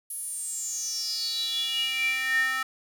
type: tone with high-pass filter sweep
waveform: square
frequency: 261.6 Hz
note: C4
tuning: in tune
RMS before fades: -29 dBFS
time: 0.1-2.63 s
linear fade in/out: 5 ms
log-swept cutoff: 11000 to 1500 Hz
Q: 10
effects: none